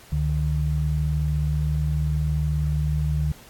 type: tone pair together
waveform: sine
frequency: 70.8 / 150.02 Hz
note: C#2 / D3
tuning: +37 / +37 cents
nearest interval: octave + minor second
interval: 1300 cents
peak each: -23 / -23 dBFS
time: 0.12-3.32 s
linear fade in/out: 5 ms
effects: pink hiss -48 dBFS RMS until 3.49 s + AAC 64 kbps